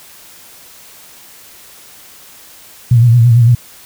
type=tone with vibrato; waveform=sine; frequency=118.5 Hz; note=A#2; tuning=29 cents sharp; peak=-4 dBFS; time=2.91-3.55 s; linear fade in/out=5 ms; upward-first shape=sine; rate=8.9 Hz; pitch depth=73 cents each way; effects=white hiss -39 dBFS RMS until 3.85 s